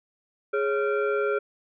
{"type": "tone with frequency modulation", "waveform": "sine", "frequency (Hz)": 415.3, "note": "G#4", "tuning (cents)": 0, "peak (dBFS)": -22, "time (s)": [0.53, 1.39], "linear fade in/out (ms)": 10, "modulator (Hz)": 967, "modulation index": 1, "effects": []}